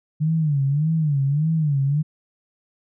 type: tone with vibrato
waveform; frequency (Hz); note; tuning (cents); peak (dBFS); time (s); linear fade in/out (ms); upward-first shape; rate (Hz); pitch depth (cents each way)
sine; 148.9; D3; +24; -17; 0.2-2.03; 20; sine; 1.7; 150
effects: none